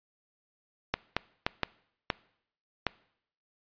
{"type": "clicks", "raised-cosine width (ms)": 0.3, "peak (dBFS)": -10, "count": 6, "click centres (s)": [0.94, 1.166, 1.465, 1.633, 2.102, 2.867], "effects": ["noise-tail reverb RT60 0.7 s tail -22 dB re dry", "resampled to 11025 Hz"]}